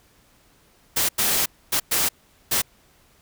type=noise bursts at uneven times; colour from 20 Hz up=white; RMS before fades=-21 dBFS; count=5; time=0.96-1.09 / 1.18-1.46 / 1.72-1.8 / 1.91-2.09 / 2.51-2.62 s; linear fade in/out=10 ms; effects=pink hiss -58 dBFS RMS until 3.21 s